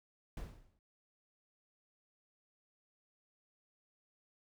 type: noise with exponential decay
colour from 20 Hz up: brown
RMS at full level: -39 dBFS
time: 0.37-0.79 s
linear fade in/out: 2 ms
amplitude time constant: 91 ms
effects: none